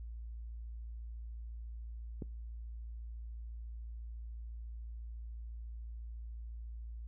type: click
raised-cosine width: 3 ms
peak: -27 dBFS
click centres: 2.222 s
effects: noise-tail reverb RT60 0.3 s tail -24 dB re dry + added 57 Hz sine -42 dBFS peak until 7.07 s